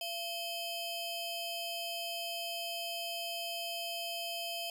25% pulse ring-modulated tone, 1900 Hz, A#6, 33 cents sharp, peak -30 dBFS, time 0.01-4.7 s, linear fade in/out 2 ms, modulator 1220 Hz, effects none

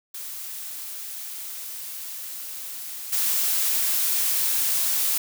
blue noise with level steps, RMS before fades -35 / -23 dBFS, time 0.14-5.18 s, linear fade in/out 5 ms, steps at 3.12 s, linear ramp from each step 10 ms, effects none

